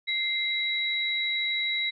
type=tone pair together; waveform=sine; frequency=2093 / 3887 Hz; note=C7 / B7; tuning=0 / -28 cents; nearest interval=major seventh; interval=1072 cents; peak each=-28 dBFS; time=0.07-1.91 s; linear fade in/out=20 ms; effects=none